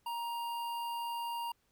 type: tone with notch filter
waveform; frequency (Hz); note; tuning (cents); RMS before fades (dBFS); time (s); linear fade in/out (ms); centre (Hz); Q
square; 938; A#5; +11; -38; 0.06-1.52; 5; 6800; 1
effects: pink hiss -75 dBFS RMS until 1.71 s